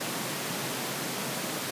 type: high-pass noise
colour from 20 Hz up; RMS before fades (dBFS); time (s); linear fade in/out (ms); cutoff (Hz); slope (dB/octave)
pink; -33; 0-1.71; 10; 130; 48
effects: resampled to 32000 Hz